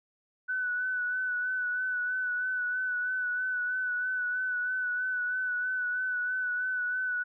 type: tone with vibrato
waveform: sine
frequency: 1492 Hz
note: F#6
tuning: 14 cents sharp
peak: -28 dBFS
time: 0.48-7.24 s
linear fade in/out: 20 ms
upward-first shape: sine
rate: 3.1 Hz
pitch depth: 28 cents each way
effects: none